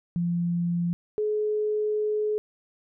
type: tone pair in turn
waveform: sine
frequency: 172.6 / 424.5 Hz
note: F3 / G#4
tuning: -20 / +38 cents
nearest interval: octave + major third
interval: 1558 cents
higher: second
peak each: -23 dBFS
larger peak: neither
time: 0.16-0.93 / 1.18-2.38 s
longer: second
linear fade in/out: 0 ms
effects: none